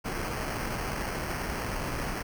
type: noise with sample-and-hold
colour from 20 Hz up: pink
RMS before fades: -33 dBFS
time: 0.04-2.23 s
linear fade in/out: 20 ms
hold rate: 3675 Hz
effects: none